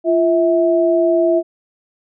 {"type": "tone pair together", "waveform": "sine", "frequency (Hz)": [343.9, 650.7], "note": ["F4", "E5"], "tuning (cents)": [-27, -23], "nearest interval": "major seventh", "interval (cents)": 1104, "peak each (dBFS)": -14, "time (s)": [0.04, 1.43], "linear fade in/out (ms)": 50, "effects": []}